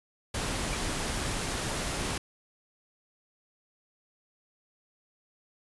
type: noise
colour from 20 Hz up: pink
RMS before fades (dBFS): -32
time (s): 0.34-2.18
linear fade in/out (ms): 5
type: tone with exponential decay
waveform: triangle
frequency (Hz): 2349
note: D7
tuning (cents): 0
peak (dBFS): -30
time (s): 0.73-0.81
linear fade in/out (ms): 0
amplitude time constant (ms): 16
effects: resampled to 24000 Hz